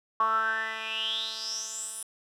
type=tone with band-pass filter sweep; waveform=10% pulse; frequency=221.3 Hz; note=A3; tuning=10 cents sharp; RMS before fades=-31 dBFS; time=0.2-2.03 s; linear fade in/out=2 ms; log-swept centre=1100 to 10000 Hz; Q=9.4; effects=none